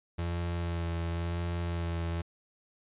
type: tone with vibrato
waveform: 35% pulse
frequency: 85 Hz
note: F2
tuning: 46 cents flat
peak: -29 dBFS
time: 0.18-2.22 s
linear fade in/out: 10 ms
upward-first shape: sine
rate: 0.94 Hz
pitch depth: 20 cents each way
effects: resampled to 8000 Hz